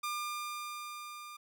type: tone with level ramp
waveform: sawtooth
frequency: 1200 Hz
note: D6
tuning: 37 cents sharp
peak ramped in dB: -30 to -42 dBFS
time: 0.03-1.37 s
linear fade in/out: 10 ms
effects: none